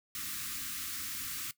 white band-stop noise, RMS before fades -39 dBFS, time 0.15-1.51 s, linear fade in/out 2 ms, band 330 to 1100 Hz, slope 96 dB/octave, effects noise-tail reverb RT60 0.1 s tail -17 dB re dry

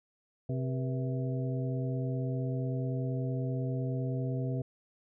harmonic tone with a mistuned harmonic, 130.81 Hz, C3, in tune, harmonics 1 / 2 / 3 / 4 / 5, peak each -31 / -38 / -42 / -42 / -44 dBFS, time 0.49-4.62 s, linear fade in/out 5 ms, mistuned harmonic 4, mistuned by -140 cents, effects none

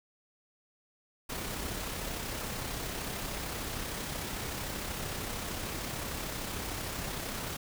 pink noise with amplitude modulation, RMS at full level -36 dBFS, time 1.29-7.57 s, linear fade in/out 10 ms, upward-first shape sine, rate 33.2 Hz, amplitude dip 30%, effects none

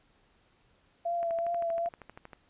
sine tone with vibrato, 679 Hz, F5, 49 cents flat, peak -28 dBFS, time 1.05-1.89 s, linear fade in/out 10 ms, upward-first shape triangle, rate 2.6 Hz, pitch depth 33 cents each way
click train, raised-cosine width 0.5 ms, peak -30 dBFS, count 15, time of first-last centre 1.23-2.332 s, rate 12.7 Hz
effects pink hiss -67 dBFS RMS until 2.49 s + resampled to 8000 Hz

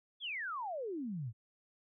sine exponential sweep, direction down, 3514 to 103.1 Hz, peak -37 dBFS, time 0.2-1.33 s, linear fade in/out 50 ms, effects none

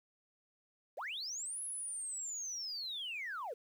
sine linear two-way sweep, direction up then down, 412.7 to 10740 to 412.7 Hz, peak -38 dBFS, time 0.97-3.54 s, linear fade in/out 10 ms, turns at 1.63 s, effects tanh soft clip ceiling -34 dBFS + 11-bit

